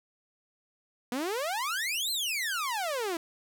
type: exponential two-way sweep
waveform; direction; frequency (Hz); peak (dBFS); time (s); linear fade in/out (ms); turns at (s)
sawtooth; up then down; 235 to 4254 to 318.8; -26; 1.12-3.17; 2; 2.11
effects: none